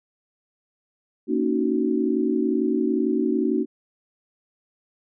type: chord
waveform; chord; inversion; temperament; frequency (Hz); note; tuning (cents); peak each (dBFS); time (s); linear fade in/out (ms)
sine; D# minor seventh; second; just; 233.3 / 280 / 311.1 / 373.4; A#3 / C#4 / D#4 / F#4; +2 / +18 / 0 / +16; -25; 1.27-3.66; 50
effects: none